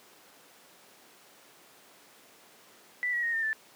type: tone with pitch steps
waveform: sine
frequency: 1975.5 / 1919.3 / 1864.6 / 1811.5 / 1760 Hz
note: B6 / B6 / A#6 / A6 / A6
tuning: 0 / -50 / 0 / +50 / 0 cents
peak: -27 dBFS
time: 3.03-3.53 s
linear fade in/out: 0 ms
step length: 100 ms
effects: pink hiss -56 dBFS RMS until 3.75 s + high-pass 300 Hz 12 dB/octave